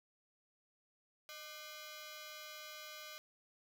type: ring-modulated tone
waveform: 10% pulse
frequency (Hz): 907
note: A#5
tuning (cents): -48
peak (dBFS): -37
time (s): 1.29-3.18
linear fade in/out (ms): 0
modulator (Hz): 293
effects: none